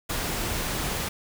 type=noise; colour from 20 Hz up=pink; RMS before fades=-29 dBFS; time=0.09-1.09 s; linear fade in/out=10 ms; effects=none